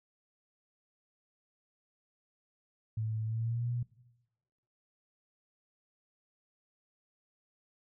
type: tone with pitch glide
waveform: sine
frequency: 110 to 120.65 Hz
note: A2 to B2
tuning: 0 to -40 cents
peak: -31 dBFS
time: 2.97-3.83 s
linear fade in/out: 5 ms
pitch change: +160 cents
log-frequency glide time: 3.25-3.69 s
effects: noise-tail reverb RT60 1.0 s tail -19 dB re dry